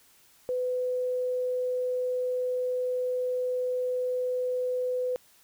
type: tone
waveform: sine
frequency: 502 Hz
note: B4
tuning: 28 cents sharp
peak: -26 dBFS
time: 0.49-5.16 s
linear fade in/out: 0 ms
effects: white hiss -60 dBFS RMS until 5.43 s